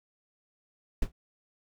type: noise with exponential decay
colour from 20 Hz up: brown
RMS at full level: -22 dBFS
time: 1.02-1.12 s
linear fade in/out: 5 ms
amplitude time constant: 20 ms
effects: none